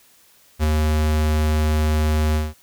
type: tone with ADSR envelope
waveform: square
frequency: 76.9 Hz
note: D#2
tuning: 20 cents flat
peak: -15 dBFS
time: 0.59-2.54 s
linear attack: 45 ms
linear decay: 7 ms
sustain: -2 dB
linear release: 190 ms
effects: white hiss -54 dBFS RMS until 2.62 s